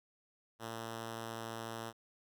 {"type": "tone", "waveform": "5% pulse", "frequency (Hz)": 113.8, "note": "A#2", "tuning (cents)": -41, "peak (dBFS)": -30, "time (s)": [0.59, 1.93], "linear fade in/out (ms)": 50, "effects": []}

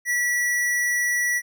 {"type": "tone", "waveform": "square", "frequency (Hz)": 1946, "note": "B6", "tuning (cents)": -26, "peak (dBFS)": -21, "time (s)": [0.05, 1.42], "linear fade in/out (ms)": 50, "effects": []}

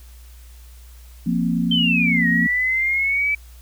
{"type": "chord", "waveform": "sine", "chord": "F suspended fourth", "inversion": "none", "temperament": "just", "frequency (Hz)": [174.61, 232.8, 261.9], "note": ["F3", "Bb3", "C4"], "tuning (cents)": [0, -2, 2], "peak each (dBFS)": [-21, -21, -25], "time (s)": [1.26, 2.47], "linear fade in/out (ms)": 10}
{"type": "linear two-way sweep", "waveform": "sine", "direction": "down then up", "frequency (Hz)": [3136, 1864.7, 2314], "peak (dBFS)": -17, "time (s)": [1.71, 3.35], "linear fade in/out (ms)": 5, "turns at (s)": 2.27}
{"effects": ["added 60 Hz sine -40 dBFS peak until 3.61 s", "white hiss -52 dBFS RMS until 3.61 s"]}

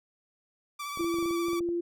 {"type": "tone with vibrato", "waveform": "sawtooth", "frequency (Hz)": 1158, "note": "D6", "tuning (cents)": -25, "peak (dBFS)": -31, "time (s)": [0.79, 1.6], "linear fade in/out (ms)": 10, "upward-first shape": "sine", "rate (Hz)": 15, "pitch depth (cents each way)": 32}
{"type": "clicks", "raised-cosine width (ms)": 2, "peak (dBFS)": -31, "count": 12, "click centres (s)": [0.974, 1.008, 1.044, 1.142, 1.186, 1.227, 1.258, 1.309, 1.484, 1.532, 1.607, 1.689]}
{"type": "tone with pitch glide", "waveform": "sine", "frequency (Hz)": [338.2, 344.5], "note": ["E4", "F4"], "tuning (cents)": [44, -24], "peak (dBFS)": -27, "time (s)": [0.99, 1.81], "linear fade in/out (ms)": 10, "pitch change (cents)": 32, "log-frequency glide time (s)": [1.18, 1.67]}
{"effects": []}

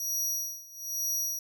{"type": "tone with tremolo", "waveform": "sawtooth", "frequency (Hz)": 5770, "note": "F#8", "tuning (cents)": -44, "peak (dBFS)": -25, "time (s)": [0, 1.39], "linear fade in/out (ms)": 2, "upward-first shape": "sine", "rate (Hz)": 1.1, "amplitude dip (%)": 90, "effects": []}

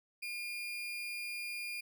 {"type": "tone with amplitude modulation", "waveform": "35% pulse", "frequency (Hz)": 2416, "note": "D7", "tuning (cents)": 48, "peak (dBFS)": -35, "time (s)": [0.22, 1.81], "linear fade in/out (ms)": 10, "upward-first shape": "sine", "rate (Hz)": 218, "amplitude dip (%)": 35, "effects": []}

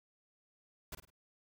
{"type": "noise with echo", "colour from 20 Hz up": "pink", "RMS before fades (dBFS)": -43, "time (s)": [0.92, 0.95], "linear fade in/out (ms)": 5, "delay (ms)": 51, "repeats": 3, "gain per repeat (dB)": -9, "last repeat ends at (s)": 1.103, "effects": []}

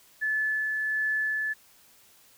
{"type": "tone with tremolo", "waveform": "sine", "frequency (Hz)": 1732, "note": "A6", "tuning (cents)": -28, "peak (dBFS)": -24, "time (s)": [0.21, 1.54], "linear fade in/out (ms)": 20, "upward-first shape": "sine", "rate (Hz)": 1.4, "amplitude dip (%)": 25, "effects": ["white hiss -58 dBFS RMS until 2.37 s"]}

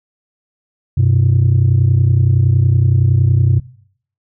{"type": "tone pair together", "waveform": "sine", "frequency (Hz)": [96, 126.75], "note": ["G2", "B2"], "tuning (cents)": [-36, 45], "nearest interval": "perfect fourth", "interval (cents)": 481, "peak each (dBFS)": -10, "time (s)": [0.97, 3.6], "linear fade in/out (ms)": 10, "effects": ["noise-tail reverb RT60 0.6 s tail -21 dB re dry", "tanh soft clip ceiling -5 dBFS"]}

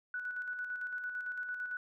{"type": "tone with tremolo", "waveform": "sine", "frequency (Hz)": 1480, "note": "F#6", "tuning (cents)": 0, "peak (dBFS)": -35, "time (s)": [0.14, 1.77], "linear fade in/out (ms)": 2, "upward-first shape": "square", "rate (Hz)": 8.9, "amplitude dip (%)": 40, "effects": []}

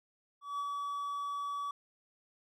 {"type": "tone with ADSR envelope", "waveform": "triangle", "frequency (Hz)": 1142, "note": "D6", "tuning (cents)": -49, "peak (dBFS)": -31, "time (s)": [0.41, 1.71], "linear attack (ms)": 180, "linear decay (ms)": 44, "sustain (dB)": -2, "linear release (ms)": 3, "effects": []}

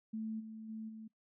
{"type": "tone with level steps", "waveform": "sine", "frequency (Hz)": 220, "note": "A3", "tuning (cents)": 0, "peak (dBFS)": [-37, -45, -41, -46], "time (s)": [0.13, 1.08], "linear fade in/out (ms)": 10, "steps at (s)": [0.39, 0.68, 0.88], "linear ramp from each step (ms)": 20, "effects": ["noise-tail reverb RT60 0.1 s tail -21 dB re dry"]}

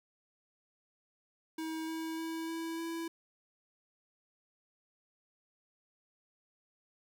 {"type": "tone with pitch steps", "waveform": "square", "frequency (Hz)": [320, 322.8, 325.6, 328.4, 331.3], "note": ["D#4", "E4", "E4", "E4", "E4"], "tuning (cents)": [49, -36, -21, -6, 9], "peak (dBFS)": -37, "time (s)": [1.58, 3.08], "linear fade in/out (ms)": 5, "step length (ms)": 300, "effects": ["12-bit"]}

